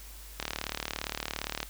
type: click train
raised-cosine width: 0.2 ms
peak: -14 dBFS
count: 47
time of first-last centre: 0.4-1.63 s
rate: 37.4 Hz
effects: added 50 Hz sine -46 dBFS peak until 1.69 s + white hiss -50 dBFS RMS until 1.69 s